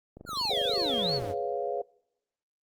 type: click train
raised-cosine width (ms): 2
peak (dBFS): -31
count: 27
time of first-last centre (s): 0.17-1.223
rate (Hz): 24.7
type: exponential sweep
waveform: square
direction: down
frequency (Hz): 1480 to 84.9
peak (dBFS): -34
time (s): 0.26-1.35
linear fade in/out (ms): 50
type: tone with vibrato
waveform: sine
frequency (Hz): 3763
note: A#7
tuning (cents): +16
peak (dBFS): -28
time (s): 0.34-1.2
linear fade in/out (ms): 50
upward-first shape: sine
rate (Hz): 2.8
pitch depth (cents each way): 280
type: chord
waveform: sine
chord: C# dominant seventh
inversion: second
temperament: equal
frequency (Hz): 415.3 / 493.9 / 554.4 / 698.5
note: G#4 / B4 / C#5 / E#5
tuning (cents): 0 / 0 / 0 / 0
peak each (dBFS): -34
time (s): 0.5-1.82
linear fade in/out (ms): 5
effects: noise-tail reverb RT60 0.8 s tail -25 dB re dry + Opus 32 kbps